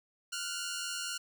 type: tone pair together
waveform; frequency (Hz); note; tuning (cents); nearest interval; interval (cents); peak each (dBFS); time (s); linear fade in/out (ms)
10% pulse; 1398 / 1482; F6 / F#6; +1 / +2; minor second; 101; -29 / -32; 0.32-1.18; 10
effects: none